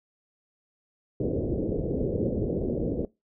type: low-pass noise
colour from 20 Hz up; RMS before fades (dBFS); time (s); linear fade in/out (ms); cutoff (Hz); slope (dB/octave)
white; -28; 1.2-3.05; 2; 520; 48
effects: noise-tail reverb RT60 0.2 s tail -20 dB re dry